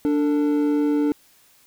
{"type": "tone pair together", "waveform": "triangle", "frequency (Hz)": [292.9, 450.4], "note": ["D4", "A4"], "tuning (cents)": [-5, 40], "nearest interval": "perfect fifth", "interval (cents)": 745, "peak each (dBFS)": [-16, -24], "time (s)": [0.05, 1.12], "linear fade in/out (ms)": 0, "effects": ["white hiss -56 dBFS RMS until 1.66 s"]}